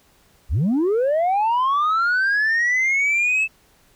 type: linear sweep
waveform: sine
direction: up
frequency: 45.24 to 2637 Hz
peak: -14 dBFS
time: 0.49-3.48 s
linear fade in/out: 50 ms
effects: tanh soft clip ceiling -15 dBFS + pink hiss -57 dBFS RMS until 3.95 s